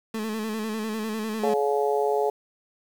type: tone with vibrato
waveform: 30% pulse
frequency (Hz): 217.8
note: A3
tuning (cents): -17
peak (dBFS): -25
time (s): 0.14-1.54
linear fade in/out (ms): 5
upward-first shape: square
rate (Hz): 10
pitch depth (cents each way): 42
type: harmonic tone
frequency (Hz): 141.8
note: C#3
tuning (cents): +40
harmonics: 3 / 4 / 5 / 6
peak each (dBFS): -23 / -29 / -28 / -29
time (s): 1.43-2.3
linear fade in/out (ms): 5
effects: 8-bit